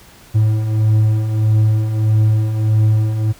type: beating tone pair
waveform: triangle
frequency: 107.1 / 108.7 Hz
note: A2 / A2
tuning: -46 / -21 cents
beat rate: 1.6 Hz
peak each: -18 / -10 dBFS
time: 0.34-3.33 s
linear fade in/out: 20 ms
effects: pink hiss -44 dBFS RMS until 3.39 s